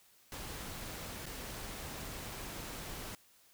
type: noise with dropouts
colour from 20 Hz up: pink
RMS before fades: -44 dBFS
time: 0.32-3.15 s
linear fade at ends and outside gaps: 1 ms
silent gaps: 1.257-1.264 s
effects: white hiss -65 dBFS RMS until 3.53 s